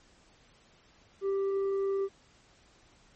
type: tone with tanh clipping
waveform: sine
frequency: 392 Hz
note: G4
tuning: in tune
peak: -28 dBFS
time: 1.21-2.09 s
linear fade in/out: 50 ms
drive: 4 dB
effects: pink hiss -62 dBFS RMS until 3.15 s + MP3 32 kbps